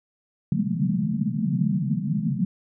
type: band-pass noise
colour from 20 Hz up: white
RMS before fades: -24 dBFS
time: 0.52-2.45 s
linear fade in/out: 2 ms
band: 130 to 230 Hz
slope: 96 dB/octave
effects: none